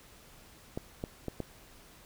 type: clicks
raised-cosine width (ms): 2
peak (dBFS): -21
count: 4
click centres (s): 0.775 / 1.039 / 1.283 / 1.403
effects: pink hiss -56 dBFS RMS until 2.05 s